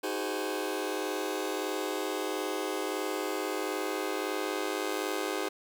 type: chord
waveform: sawtooth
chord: Ab dominant seventh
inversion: second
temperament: just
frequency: 311.5 / 373.8 / 415.3 / 519.1 Hz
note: Eb4 / Gb4 / Ab4 / C5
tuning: +2 / +18 / 0 / -14 cents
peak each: -33 / -32 / -32 / -34 dBFS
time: 0.03-5.49 s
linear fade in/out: 10 ms
effects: 10-bit